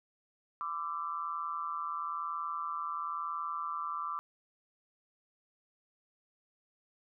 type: tone with amplitude modulation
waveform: sine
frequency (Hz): 1174.7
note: D6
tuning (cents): 0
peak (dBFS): -30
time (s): 0.61-4.19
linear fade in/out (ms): 0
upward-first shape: sine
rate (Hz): 161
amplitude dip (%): 90
effects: none